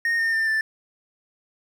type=tone with pitch steps; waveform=triangle; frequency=1851 / 1822.4 / 1794.2 / 1766.4 Hz; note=A#6 / A#6 / A6 / A6; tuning=-13 / -40 / +33 / +6 cents; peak=-18 dBFS; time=0.05-0.61 s; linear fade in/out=2 ms; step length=140 ms; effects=none